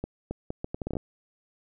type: accelerating click train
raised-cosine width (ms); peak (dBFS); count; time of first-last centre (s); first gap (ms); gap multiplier
2; -18; 11; 0.04-0.968; 270; 0.72
effects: none